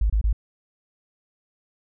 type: tone bursts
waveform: sine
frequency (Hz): 52.6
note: G#1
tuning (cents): +23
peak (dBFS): -17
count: 3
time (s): 0.01-0.329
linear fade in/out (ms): 5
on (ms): 89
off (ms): 26
effects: none